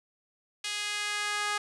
sawtooth tone with high-pass filter sweep, 414.9 Hz, G#4, 2 cents flat, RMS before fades -32 dBFS, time 0.64-1.58 s, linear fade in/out 5 ms, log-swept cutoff 2800 to 1200 Hz, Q 1.3, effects resampled to 24000 Hz + 9-bit

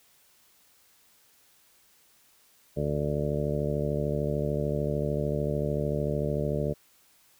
harmonic tone, 73.42 Hz, D2, in tune, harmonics 1 / 2 / 3 / 4 / 5 / 6 / 7 / 8 / 9, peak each -36 / -30 / -35 / -40 / -36 / -33 / -41 / -33 / -46 dBFS, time 2.76-6.74 s, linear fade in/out 20 ms, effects white hiss -62 dBFS RMS until 7.39 s

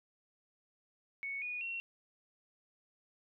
sine tone with pitch steps, 2217 / 2460 / 2729 Hz, C#7 / D#7 / F7, 0 / -20 / -41 cents, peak -37 dBFS, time 1.23-1.8 s, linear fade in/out 0 ms, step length 190 ms, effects none

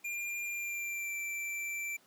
square tone with pitch glide, 2398 to 2342 Hz, D7 to D7, +36 to -5 cents, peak -36 dBFS, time 0.04-1.97 s, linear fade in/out 10 ms, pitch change -41 cents, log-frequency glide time 0.48-1.17 s, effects pink hiss -65 dBFS RMS until 2.06 s + high-pass 200 Hz 12 dB/octave

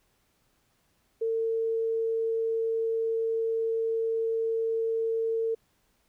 sine tone, 451.8 Hz, A4, 46 cents sharp, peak -25 dBFS, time 1.21-5.55 s, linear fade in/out 10 ms, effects pink hiss -70 dBFS RMS until 6.08 s

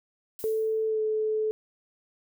violet noise with exponential decay, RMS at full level -39 dBFS, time 0.39-0.9 s, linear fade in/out 0 ms, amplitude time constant 110 ms
sine tone with pitch glide, 440 to 433.2 Hz, A4 to A4, 0 to -27 cents, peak -24 dBFS, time 0.44-1.51 s, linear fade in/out 0 ms, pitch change -27 cents, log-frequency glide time 0.87-1.01 s
effects none

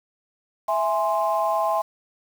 sine chord, E augmented, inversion none, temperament equal, 659.3 / 830.6 / 1046.5 Hz, E5 / G#5 / B#5, 0 / 0 / 0 cents, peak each -23 / -24 / -24 dBFS, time 0.68-1.82 s, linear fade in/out 10 ms, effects tanh soft clip ceiling -10 dBFS + 7-bit

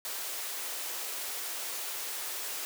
white high-pass noise, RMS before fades -37 dBFS, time 0.05-2.65 s, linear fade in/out 0 ms, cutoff 350 Hz, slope 24 dB/octave, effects none

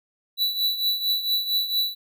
square tone with tremolo, 3951 Hz, B7, in tune, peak -19 dBFS, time 0.37-1.95 s, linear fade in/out 50 ms, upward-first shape triangle, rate 4.4 Hz, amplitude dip 75%, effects none

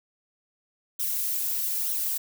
violet noise with flanger, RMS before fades -28 dBFS, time 0.99-2.18 s, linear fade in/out 10 ms, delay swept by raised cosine 0.41 to 5.41 ms, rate 1.1 Hz, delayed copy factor -0.6, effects none

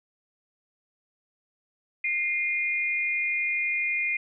sine tone pair together, 2100 / 2448 Hz, C7 / D#7, +6 / -29 cents, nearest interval minor third, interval 265 cents, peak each -27 dBFS, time 2.04-4.17 s, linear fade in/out 5 ms, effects none

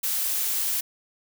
blue noise, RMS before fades -26 dBFS, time 0.03-0.81 s, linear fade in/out 10 ms, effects none

